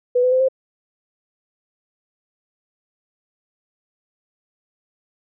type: tone with pitch steps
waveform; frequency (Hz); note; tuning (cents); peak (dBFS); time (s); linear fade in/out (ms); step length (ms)
sine; 493.9 / 504.6 / 515.5 / 526.6; B4 / B4 / C5 / C5; 0 / +37 / -26 / +11; -13; 0.15-0.486; 10; 84
effects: none